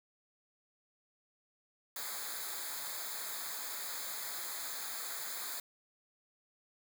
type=noise with comb filter; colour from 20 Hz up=white; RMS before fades=-41 dBFS; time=1.96-5.6 s; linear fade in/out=2 ms; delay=0.35 ms; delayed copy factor=-1; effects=none